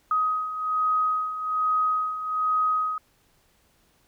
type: beating tone pair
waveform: sine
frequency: 1257 / 1258.2 Hz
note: D#6 / D#6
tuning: +17 / +19 cents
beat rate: 1.2 Hz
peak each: -29 / -23 dBFS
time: 0.11-2.98 s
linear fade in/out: 2 ms
effects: pink hiss -64 dBFS RMS until 4.07 s